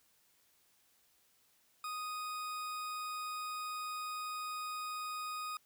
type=tone; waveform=40% pulse; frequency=1244.5 Hz; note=D#6; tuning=in tune; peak=-38 dBFS; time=1.84-5.57 s; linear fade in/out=2 ms; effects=white hiss -71 dBFS RMS until 5.65 s